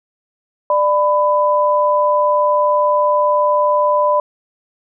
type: tone pair together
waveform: sine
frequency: 594 / 999 Hz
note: D5 / B5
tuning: +20 / +20 cents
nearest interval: major sixth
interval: 900 cents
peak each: -14 dBFS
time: 0.7-4.2 s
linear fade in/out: 2 ms
effects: none